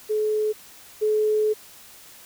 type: tone pair in turn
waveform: sine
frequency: 428.1 / 428.1 Hz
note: A4 / A4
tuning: -47 / -47 cents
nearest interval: unison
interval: 0 cents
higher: neither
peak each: -20 / -18 dBFS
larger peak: second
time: 0.09-0.53 / 1.01-1.54 s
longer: second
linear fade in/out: 20 ms
effects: white hiss -47 dBFS RMS until 2.25 s